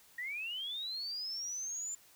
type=linear sweep; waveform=sine; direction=up; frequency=1864.7 to 7200 Hz; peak=-37 dBFS; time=0.18-1.95 s; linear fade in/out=5 ms; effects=white hiss -62 dBFS RMS until 2.15 s